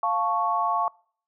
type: chord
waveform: sine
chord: F augmented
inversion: none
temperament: equal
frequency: 698.5 / 880 / 1108.7 Hz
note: F5 / A5 / C#6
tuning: 0 / 0 / 0 cents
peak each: -27 / -27 / -24 dBFS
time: 0.03-0.88 s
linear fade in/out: 2 ms
effects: noise-tail reverb RT60 0.5 s tail -25 dB re dry